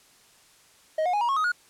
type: tone with pitch steps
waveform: triangle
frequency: 628 / 721.4 / 828.7 / 951.9 / 1093.4 / 1256 / 1442.8 Hz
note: D#5 / F#5 / G#5 / A#5 / C#6 / D#6 / F#6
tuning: +16 / -44 / -4 / +36 / -24 / +16 / -44 cents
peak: -20 dBFS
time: 0.98-1.519 s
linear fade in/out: 5 ms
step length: 77 ms
effects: white hiss -57 dBFS RMS until 1.69 s + low-pass 10000 Hz 12 dB/octave